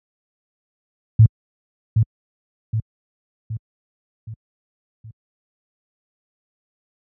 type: tone with echo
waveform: sine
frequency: 110.3 Hz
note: A2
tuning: 5 cents sharp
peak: -5 dBFS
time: 1.19-1.26 s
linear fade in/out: 5 ms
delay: 770 ms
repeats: 5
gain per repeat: -6 dB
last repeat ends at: 5.11 s
effects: high-pass 60 Hz 12 dB/octave